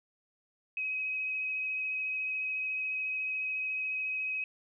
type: tone with vibrato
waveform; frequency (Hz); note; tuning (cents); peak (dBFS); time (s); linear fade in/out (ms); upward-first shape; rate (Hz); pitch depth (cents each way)
sine; 2537; D#7; +33; -31; 0.77-4.44; 2; sine; 14; 12
effects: none